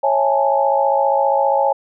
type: chord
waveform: sine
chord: A major seventh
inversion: first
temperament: just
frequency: 550 / 660 / 825 / 880 Hz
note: C#5 / E5 / G#5 / A5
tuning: -14 / +2 / -12 / 0 cents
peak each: -17 / -23 / -17 / -20 dBFS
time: 0.03-1.73 s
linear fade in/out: 10 ms
effects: none